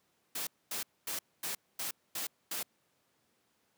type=noise bursts; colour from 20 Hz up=white; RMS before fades=-37 dBFS; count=7; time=0.35-2.63 s; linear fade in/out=5 ms; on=120 ms; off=240 ms; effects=pink hiss -74 dBFS RMS until 3.77 s + high-pass 150 Hz 12 dB/octave